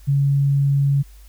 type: tone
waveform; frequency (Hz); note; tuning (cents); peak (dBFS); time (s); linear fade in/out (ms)
sine; 140; C#3; +18; -14; 0.07-1.03; 20
effects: added 50 Hz sine -41 dBFS peak until 1.28 s + white hiss -54 dBFS RMS until 1.28 s